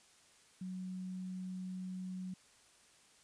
sine tone, 185 Hz, F#3, in tune, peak -40 dBFS, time 0.61-2.34 s, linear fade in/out 5 ms, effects white hiss -65 dBFS RMS until 3.23 s + resampled to 22050 Hz

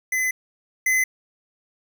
square tone pair in turn, 2027 / 2036 Hz, B6 / C7, +45 / -48 cents, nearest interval unison, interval 7 cents, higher second, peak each -21 / -18 dBFS, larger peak second, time 0.12-0.31 / 0.86-1.04 s, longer first, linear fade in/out 5 ms, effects none

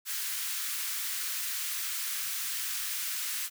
white high-pass noise, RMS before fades -34 dBFS, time 0.05-3.5 s, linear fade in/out 50 ms, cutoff 1300 Hz, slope 24 dB/octave, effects none

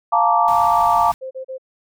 sine chord, Bb major seventh, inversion second, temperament just, 699.2 / 874.1 / 932.3 / 1165.4 Hz, F5 / A5 / Bb5 / D6, +2 / -12 / 0 / -14 cents, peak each -18 dBFS, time 0.12-1.12 s, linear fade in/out 10 ms
pink band-stop noise, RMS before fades -37 dBFS, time 0.48-1.14 s, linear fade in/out 0 ms, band 270 to 820 Hz, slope 48 dB/octave
sine tone bursts, 523.3 Hz, C5, in tune, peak -26 dBFS, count 3, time 1.21-1.582 s, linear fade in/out 20 ms, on 100 ms, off 36 ms
effects none

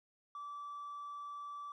triangle tone, 1159 Hz, D6, 23 cents flat, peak -40 dBFS, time 0.35-1.72 s, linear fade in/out 2 ms, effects tanh soft clip ceiling -39 dBFS + resampled to 22050 Hz

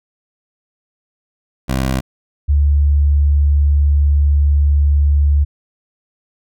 15% pulse / sine tone pair in turn, 65.41 / 72.22 Hz, C2 / D2, 0 / -28 cents, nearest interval major second, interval 172 cents, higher second, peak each -9 dBFS, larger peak neither, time 1.68-2.01 / 2.48-5.45 s, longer second, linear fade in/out 20 ms, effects none

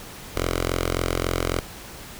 5% pulse tone with notch filter, 43.65 Hz, F1, in tune, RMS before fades -25 dBFS, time 0.35-1.61 s, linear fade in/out 10 ms, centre 190 Hz, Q 0.85, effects pink hiss -40 dBFS RMS until 2.19 s

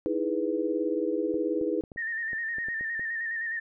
sine chord, E major seventh, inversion third, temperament equal, 311.1 / 329.6 / 415.3 / 493.9 Hz, D#4 / E4 / G#4 / B4, 0 / 0 / 0 / 0 cents, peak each -31 dBFS, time 0.06-1.81 s, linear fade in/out 0 ms
clicks, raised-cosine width 2 ms, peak -31 dBFS, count 10, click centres 1.342 / 1.613 / 1.838 / 1.918 / 1.961 / 2.332 / 2.584 / 2.685 / 2.81 / 2.995 s
sine tone with vibrato, 1823 Hz, A#6, 39 cents flat, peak -29 dBFS, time 1.97-3.6 s, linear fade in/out 10 ms, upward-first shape square, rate 9.7 Hz, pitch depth 40 cents each way
effects none

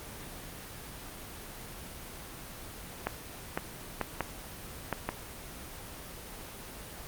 clicks, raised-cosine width 0.5 ms, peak -14 dBFS, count 6, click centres 3.07 / 3.575 / 4.013 / 4.207 / 4.927 / 5.09 s, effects pink hiss -44 dBFS RMS until 7.07 s + Opus 24 kbps

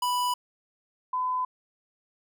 square / sine tone pair in turn, 987.8 / 1010.3 Hz, B5 / B5, 0 / +39 cents, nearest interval unison, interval 39 cents, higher second, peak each -25 dBFS, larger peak neither, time 0.02-0.34 / 1.13-1.45 s, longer neither, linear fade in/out 5 ms, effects none

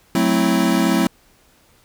square chord, F# half-diminished seventh, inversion none, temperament equal, 185 / 220 / 261.6 / 329.6 Hz, F#3 / A3 / C4 / E4, 0 / 0 / 0 / 0 cents, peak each -21 dBFS, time 0.15-1.07 s, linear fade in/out 2 ms, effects pink hiss -55 dBFS RMS until 1.84 s

